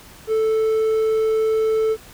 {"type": "tone", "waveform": "triangle", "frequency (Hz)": 440, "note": "A4", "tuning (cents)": 0, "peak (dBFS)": -14, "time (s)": [0.27, 1.97], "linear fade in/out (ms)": 50, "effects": ["pink hiss -44 dBFS RMS until 2.13 s"]}